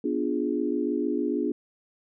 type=chord; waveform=sine; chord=B diminished seventh; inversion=none; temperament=equal; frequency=246.9 / 293.7 / 349.2 / 415.3 Hz; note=B3 / D4 / F4 / Ab4; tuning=0 / 0 / 0 / 0 cents; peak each=-30 / -28 / -30 / -31 dBFS; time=0.04-1.52 s; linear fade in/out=5 ms; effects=none